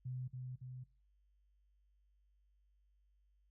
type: tone with echo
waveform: sine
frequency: 127.2 Hz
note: C3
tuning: 48 cents flat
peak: -40 dBFS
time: 0.05-0.28 s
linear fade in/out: 10 ms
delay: 280 ms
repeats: 2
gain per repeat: -3 dB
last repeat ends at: 0.84 s
effects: noise-tail reverb RT60 0.3 s tail -19 dB re dry + added 50 Hz sine -70 dBFS peak until 3.5 s